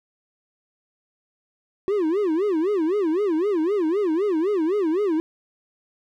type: tone with vibrato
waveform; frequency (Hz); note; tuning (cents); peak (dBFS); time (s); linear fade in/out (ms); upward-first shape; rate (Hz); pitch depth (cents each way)
triangle; 361.6; F#4; -40; -17; 1.88-5.2; 0; sine; 3.9; 270
effects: none